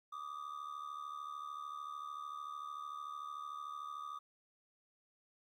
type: ring-modulated tone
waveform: triangle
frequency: 1200 Hz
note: D6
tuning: 37 cents sharp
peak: -38 dBFS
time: 0.12-4.19 s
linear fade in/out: 10 ms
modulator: 36.7 Hz
effects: 13-bit